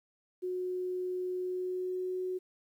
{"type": "tone with pitch glide", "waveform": "sine", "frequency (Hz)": [365.2, 368.6], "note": ["F#4", "F#4"], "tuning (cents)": [-23, -7], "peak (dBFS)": -32, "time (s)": [0.42, 2.39], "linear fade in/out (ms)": 20, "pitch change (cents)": 16, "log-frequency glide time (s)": [1.4, 2.2], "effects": ["11-bit"]}